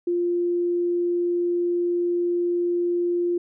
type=tone; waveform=sine; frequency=349.2 Hz; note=F4; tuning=in tune; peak=-20 dBFS; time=0.07-3.38 s; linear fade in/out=5 ms; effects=none